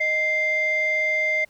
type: tone pair together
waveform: sine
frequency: 622.3 / 2093 Hz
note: D#5 / C7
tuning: 0 / 0 cents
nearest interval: octave + major sixth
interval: 2100 cents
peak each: -26 / -19 dBFS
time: 0-1.45 s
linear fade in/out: 10 ms
effects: tanh soft clip ceiling -15 dBFS + pink hiss -60 dBFS RMS until 1.49 s